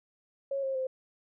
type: tone with pitch steps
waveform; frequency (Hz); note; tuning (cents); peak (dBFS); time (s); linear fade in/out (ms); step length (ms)
sine; 550 / 535.3 / 520.9; C#5 / C5 / C5; -14 / +39 / -8; -29; 0.51-0.87; 5; 120
effects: none